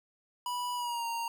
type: tone with pitch glide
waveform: square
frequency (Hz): 981 to 928.1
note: B5 to A#5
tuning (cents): -12 to -8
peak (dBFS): -33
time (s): 0.46-1.28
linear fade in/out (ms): 2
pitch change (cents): -96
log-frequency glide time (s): 0.75-1.06
effects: none